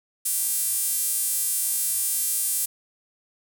sawtooth tone with high-pass filter, 393.8 Hz, G4, 8 cents sharp, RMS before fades -25 dBFS, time 0.25-2.66 s, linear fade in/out 10 ms, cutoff 9800 Hz, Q 1.9, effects none

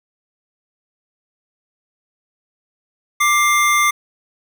square tone pair together, 1180 / 2100 Hz, D6 / C7, +8 / +6 cents, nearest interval minor seventh, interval 998 cents, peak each -16 dBFS, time 3.2-3.91 s, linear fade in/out 10 ms, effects none

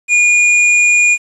square tone, 2435 Hz, D#7, 38 cents flat, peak -8 dBFS, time 0.08-1.18 s, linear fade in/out 50 ms, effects resampled to 24000 Hz + 7-bit

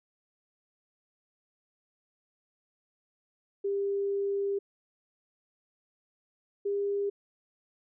sine tone pair in turn, 398.6 / 402.5 Hz, G4 / G4, +29 / +46 cents, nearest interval unison, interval 17 cents, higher second, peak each -27 dBFS, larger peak neither, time 3.64-4.59 / 6.65-7.1 s, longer first, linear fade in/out 10 ms, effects none

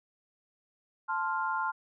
sine chord, F major, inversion first, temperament equal, 880 / 1046.5 / 1396.9 Hz, A5 / C6 / F6, 0 / 0 / 0 cents, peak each -33 dBFS, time 1.08-1.72 s, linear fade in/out 20 ms, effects none

